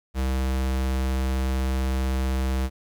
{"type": "tone", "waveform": "square", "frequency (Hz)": 65.41, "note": "C2", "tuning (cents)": 0, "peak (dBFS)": -23, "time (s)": [0.14, 2.7], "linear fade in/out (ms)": 50, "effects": ["10-bit"]}